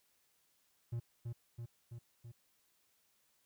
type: tone with echo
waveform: triangle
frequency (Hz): 117.8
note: A#2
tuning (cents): +19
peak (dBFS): -34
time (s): 0.92-1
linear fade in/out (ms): 10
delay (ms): 330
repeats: 4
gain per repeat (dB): -3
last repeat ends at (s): 2.32
effects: white hiss -75 dBFS RMS until 3.45 s